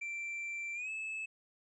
triangle tone with pitch glide, 2349 to 2606 Hz, D7 to E7, 0 to -20 cents, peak -36 dBFS, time 0.01-1.26 s, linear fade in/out 10 ms, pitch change +180 cents, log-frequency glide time 0.74-0.9 s, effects resampled to 24000 Hz

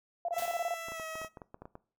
sine tone bursts, 691 Hz, F5, 19 cents flat, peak -30 dBFS, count 9, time 0.25-0.741 s, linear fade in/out 2 ms, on 35 ms, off 22 ms
15% pulse tone with pitch glide, 663 to 640 Hz, E5 to D#5, +10 to +49 cents, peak -32 dBFS, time 0.32-1.29 s, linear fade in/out 50 ms, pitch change -61 cents, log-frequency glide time 0.9-1.05 s
white noise with exponential decay, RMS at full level -40 dBFS, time 0.38-0.94 s, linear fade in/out 2 ms, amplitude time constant 120 ms
clicks, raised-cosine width 1 ms, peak -31 dBFS, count 12, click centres 0.885 / 0.92 / 0.998 / 1.155 / 1.216 / 1.247 / 1.372 / 1.418 / 1.544 / 1.62 / 1.655 / 1.754 s
effects noise-tail reverb RT60 0.4 s tail -20 dB re dry

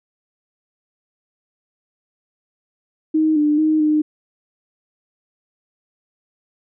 sine tone with pitch steps, 313.1 / 298.4 / 311.2 / 304.7 Hz, D#4 / D4 / D#4 / D#4, +11 / +28 / 0 / -36 cents, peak -13 dBFS, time 3.14-4.02 s, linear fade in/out 10 ms, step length 220 ms, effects none

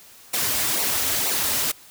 white noise with flanger, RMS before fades -23 dBFS, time 0.33-1.72 s, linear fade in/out 10 ms, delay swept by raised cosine 0.59 to 6.19 ms, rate 2.1 Hz, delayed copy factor -0.7, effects white hiss -48 dBFS RMS until 1.9 s

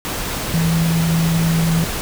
sine tone in noise, 164.81 Hz, E3, in tune, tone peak -14 dBFS, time 0.54-1.84 s, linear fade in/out 0 ms, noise pink, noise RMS -24 dBFS, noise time 0.05-2.01 s, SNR +7 dB, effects none

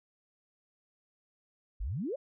sine exponential sweep, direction up, 41.2 to 604 Hz, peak -32 dBFS, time 1.8-2.16 s, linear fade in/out 10 ms, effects none

